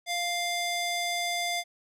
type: tone with band-pass filter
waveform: square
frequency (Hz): 698.5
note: F5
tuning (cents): 0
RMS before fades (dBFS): -30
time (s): 0.06-1.64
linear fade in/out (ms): 50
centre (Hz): 4200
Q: 0.58
effects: none